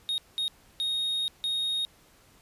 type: tone bursts at uneven times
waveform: triangle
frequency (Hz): 3729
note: A#7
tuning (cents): 0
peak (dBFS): -25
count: 4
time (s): 0.09-0.18 / 0.38-0.48 / 0.8-1.28 / 1.44-1.85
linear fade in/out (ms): 0
effects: pink hiss -59 dBFS RMS until 2.41 s + resampled to 32000 Hz